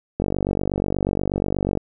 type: click train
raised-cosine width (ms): 2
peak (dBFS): -8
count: 77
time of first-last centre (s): 0.2-1.773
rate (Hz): 48.3
effects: none